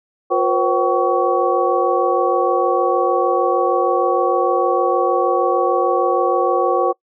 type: tone cluster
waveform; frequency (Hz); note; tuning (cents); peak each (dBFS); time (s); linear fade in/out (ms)
sine; 356.8 / 482.5 / 529 / 764 / 1124; F4 / B4 / C5 / G5 / C#6; +37 / -40 / +19 / -45 / +24; -20; 0.3-6.93; 20
effects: noise-tail reverb RT60 0.1 s tail -24 dB re dry